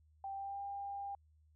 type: tone with pitch glide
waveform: sine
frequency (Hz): 784 to 799.5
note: G5 to G5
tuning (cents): 0 to +34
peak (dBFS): -40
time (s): 0.24-1.15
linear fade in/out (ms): 2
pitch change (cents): +34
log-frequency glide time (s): 0.34-0.61
effects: added 77 Hz sine -65 dBFS peak until 1.55 s